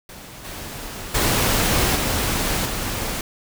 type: noise with level steps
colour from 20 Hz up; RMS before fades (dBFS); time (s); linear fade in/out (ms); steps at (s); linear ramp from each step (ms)
pink; -39 / -33 / -19 / -22 / -26; 0.09-3.21; 2; 0.44 / 1.14 / 1.95 / 2.65; 10
effects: none